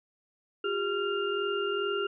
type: tone cluster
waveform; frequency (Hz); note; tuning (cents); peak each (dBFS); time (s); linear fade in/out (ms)
sine; 361.5 / 403.9 / 1380 / 2808; F#4 / G#4 / F6 / F7; -40 / -48 / -21 / +9; -36 / -30 / -33 / -37; 0.64-2.07; 5
effects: none